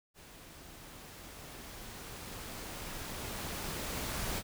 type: noise with level ramp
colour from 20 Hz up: pink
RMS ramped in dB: -54 to -36 dBFS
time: 0.14-4.43 s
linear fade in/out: 50 ms
effects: none